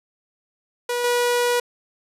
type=tone with level steps; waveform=sawtooth; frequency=485.1 Hz; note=B4; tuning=31 cents flat; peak=-18 / -14 dBFS; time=0.89-1.6 s; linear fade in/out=5 ms; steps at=1.04 s; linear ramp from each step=2 ms; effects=resampled to 32000 Hz